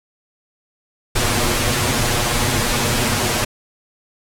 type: noise with comb filter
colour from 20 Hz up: pink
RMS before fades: -18 dBFS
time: 1.15-3.45 s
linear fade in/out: 10 ms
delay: 8.3 ms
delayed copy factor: +0.9
effects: low-pass 12000 Hz 12 dB/octave